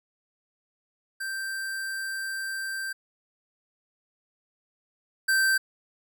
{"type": "tone pair in turn", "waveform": "square", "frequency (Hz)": [1568, 1560.1], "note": ["G6", "G6"], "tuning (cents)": [0, -9], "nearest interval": "unison", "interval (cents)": 9, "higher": "first", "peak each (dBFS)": [-31, -21], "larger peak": "second", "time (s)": [[1.2, 2.93], [5.28, 5.58]], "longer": "first", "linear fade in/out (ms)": 10, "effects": []}